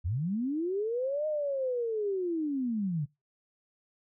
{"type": "linear two-way sweep", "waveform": "sine", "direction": "up then down", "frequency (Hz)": [74.1, 621, 137.8], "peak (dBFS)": -28, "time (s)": [0.04, 3.06], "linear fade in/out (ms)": 20, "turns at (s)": 1.27, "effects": ["noise-tail reverb RT60 0.2 s tail -21 dB re dry"]}